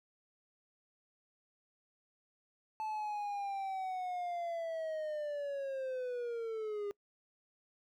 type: linear sweep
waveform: triangle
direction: down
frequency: 874 to 402.8 Hz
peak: -34 dBFS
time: 2.8-6.91 s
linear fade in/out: 0 ms
effects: noise-tail reverb RT60 0.1 s tail -25 dB re dry